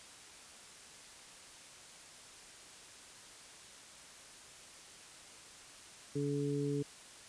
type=harmonic tone; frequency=142.9 Hz; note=D3; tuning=47 cents flat; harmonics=1 / 2 / 3; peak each=-37 / -37 / -37 dBFS; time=6.15-6.83 s; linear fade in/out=10 ms; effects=white hiss -54 dBFS RMS until 7.28 s + resampled to 22050 Hz